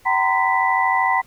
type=tone cluster; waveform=sine; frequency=765 / 930 / 1023 / 1979 Hz; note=G5 / A#5 / C6 / B6; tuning=-42 / -4 / -39 / +3 cents; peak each=-21 dBFS; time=0.05-1.22 s; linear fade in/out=20 ms; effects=pink hiss -53 dBFS RMS until 1.26 s